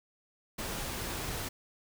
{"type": "noise", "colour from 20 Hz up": "pink", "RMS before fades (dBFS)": -37, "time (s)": [0.58, 1.49], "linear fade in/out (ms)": 10, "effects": []}